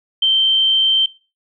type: tone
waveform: sine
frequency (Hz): 3123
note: G7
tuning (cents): -7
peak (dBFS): -11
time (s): 0.22-1.06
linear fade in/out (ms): 5
effects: noise-tail reverb RT60 0.3 s tail -19 dB re dry